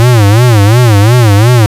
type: tone with vibrato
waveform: square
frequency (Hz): 111.8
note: A2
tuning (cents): +28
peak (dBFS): -3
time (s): 0-1.66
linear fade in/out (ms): 0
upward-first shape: sine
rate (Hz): 2.8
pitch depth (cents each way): 200
effects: resampled to 32000 Hz + 7-bit